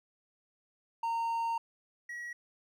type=tone pair in turn; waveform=triangle; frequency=920 / 1915.9 Hz; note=A#5 / A#6; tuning=-23 / +47 cents; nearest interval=octave + minor second; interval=1270 cents; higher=second; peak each=-28 / -37 dBFS; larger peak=first; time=1.03-1.58 / 2.09-2.33 s; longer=first; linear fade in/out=5 ms; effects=none